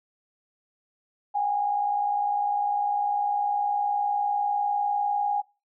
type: tone pair together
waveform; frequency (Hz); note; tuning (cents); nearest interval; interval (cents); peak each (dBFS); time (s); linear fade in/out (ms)
sine; 760 / 819.9; F#5 / G#5; +46 / -22; minor second; 132; -32 / -23; 1.34-5.42; 20
effects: noise-tail reverb RT60 0.3 s tail -25 dB re dry